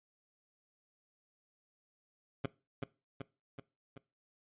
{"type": "tone with echo", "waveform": "15% pulse", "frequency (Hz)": 136.2, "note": "C#3", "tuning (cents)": -30, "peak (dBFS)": -25, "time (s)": [2.44, 2.46], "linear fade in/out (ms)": 5, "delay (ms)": 380, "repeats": 4, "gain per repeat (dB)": -4, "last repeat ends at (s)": 3.98, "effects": ["noise-tail reverb RT60 0.3 s tail -21 dB re dry", "resampled to 8000 Hz"]}